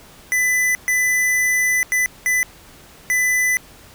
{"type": "tone bursts at uneven times", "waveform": "square", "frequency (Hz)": 2000, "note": "B6", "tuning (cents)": 21, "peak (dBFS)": -16, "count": 5, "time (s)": [[0.32, 0.75], [0.88, 1.83], [1.92, 2.06], [2.26, 2.43], [3.1, 3.57]], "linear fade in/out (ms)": 0, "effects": ["pink hiss -45 dBFS RMS until 3.94 s"]}